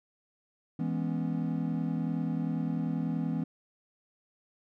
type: chord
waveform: triangle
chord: C# minor seventh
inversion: first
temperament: equal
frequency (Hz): 164.81 / 207.7 / 246.9 / 277.2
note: E3 / G#3 / B3 / C#4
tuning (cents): 0 / 0 / 0 / 0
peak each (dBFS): -30 / -35 / -32 / -35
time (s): 0.79-3.44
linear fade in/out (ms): 5
effects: none